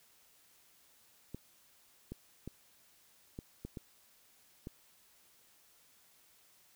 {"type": "clicks", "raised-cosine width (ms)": 3, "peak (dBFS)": -29, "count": 7, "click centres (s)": [1.346, 2.12, 2.476, 3.389, 3.65, 3.772, 4.671], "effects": ["white hiss -66 dBFS RMS until 6.75 s"]}